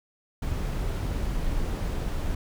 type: noise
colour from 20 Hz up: brown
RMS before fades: -28 dBFS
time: 0.42-2.35 s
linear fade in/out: 5 ms
effects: none